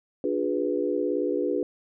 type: chord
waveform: sine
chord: D diminished seventh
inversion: none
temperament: equal with one note detuned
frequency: 293.7 / 357.2 / 415.3 / 493.9 Hz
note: D4 / F4 / Ab4 / Cb5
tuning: 0 / +39 / 0 / 0 cents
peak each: -29 dBFS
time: 0.24-1.63 s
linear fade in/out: 2 ms
effects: none